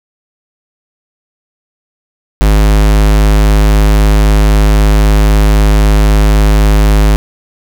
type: tone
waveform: square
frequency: 51.91 Hz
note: G#1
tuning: in tune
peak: -5 dBFS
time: 2.41-7.16 s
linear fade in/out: 0 ms
effects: none